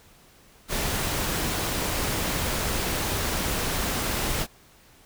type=noise; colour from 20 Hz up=pink; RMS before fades=-27 dBFS; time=0.68-4.47 s; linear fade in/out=50 ms; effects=pink hiss -55 dBFS RMS until 5.05 s